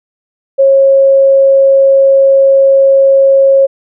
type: tone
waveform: sine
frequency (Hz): 544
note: C#5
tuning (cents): -33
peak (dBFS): -3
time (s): 0.58-3.67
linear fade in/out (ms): 20
effects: none